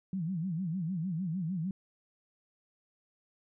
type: tone with vibrato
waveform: sine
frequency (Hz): 174.4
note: F3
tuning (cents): -2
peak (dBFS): -31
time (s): 0.13-1.71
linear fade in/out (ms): 2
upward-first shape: sine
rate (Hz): 6.6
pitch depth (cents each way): 190
effects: none